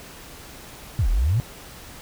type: exponential two-way sweep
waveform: sine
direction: down then up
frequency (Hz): 131.2 to 36.71 to 131.2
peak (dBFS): -17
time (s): 0.99-1.4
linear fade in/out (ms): 0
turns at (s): 1.09
effects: pink hiss -42 dBFS RMS until 2.01 s